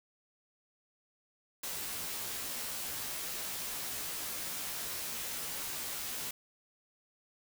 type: noise with comb filter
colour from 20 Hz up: white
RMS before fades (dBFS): -39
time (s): 1.63-6.31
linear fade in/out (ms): 5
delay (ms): 15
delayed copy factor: -0.85
effects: none